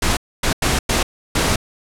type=noise bursts at uneven times; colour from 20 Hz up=pink; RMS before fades=-17 dBFS; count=5; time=0.02-0.17 / 0.43-0.53 / 0.62-0.79 / 0.89-1.03 / 1.35-1.56 s; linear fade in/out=5 ms; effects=low-pass 10000 Hz 12 dB/octave